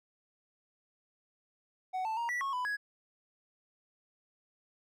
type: tone with pitch steps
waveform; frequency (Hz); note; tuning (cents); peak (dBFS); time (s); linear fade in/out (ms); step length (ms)
triangle; 746 / 882 / 937 / 1950 / 1096 / 997 / 1669; F#5 / A5 / A#5 / B6 / C#6 / B5 / G#6; +14 / +4 / +9 / -23 / -20 / +16 / +8; -30; 1.93-2.77; 20; 120
effects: none